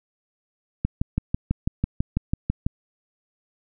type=click train; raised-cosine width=5 ms; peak=-9 dBFS; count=12; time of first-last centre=0.85-2.665 s; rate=6.06 Hz; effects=none